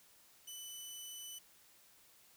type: tone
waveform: 15% pulse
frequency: 2992 Hz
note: F#7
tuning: 19 cents sharp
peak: -39 dBFS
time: 0.47-1.39 s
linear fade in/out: 10 ms
effects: white hiss -65 dBFS RMS until 2.36 s